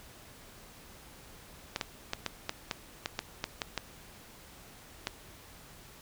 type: clicks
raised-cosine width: 0.2 ms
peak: -14 dBFS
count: 12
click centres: 1.761 / 1.812 / 2.134 / 2.263 / 2.494 / 2.712 / 3.059 / 3.191 / 3.441 / 3.618 / 3.777 / 5.071 s
effects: pink hiss -53 dBFS RMS until 6.01 s